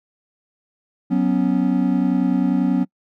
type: chord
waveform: triangle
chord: F# suspended fourth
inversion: none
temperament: equal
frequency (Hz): 185 / 246.9 / 277.2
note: F#3 / B3 / C#4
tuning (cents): 0 / 0 / 0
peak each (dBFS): -18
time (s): 1.1-2.85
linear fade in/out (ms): 20
effects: noise-tail reverb RT60 0.1 s tail -26 dB re dry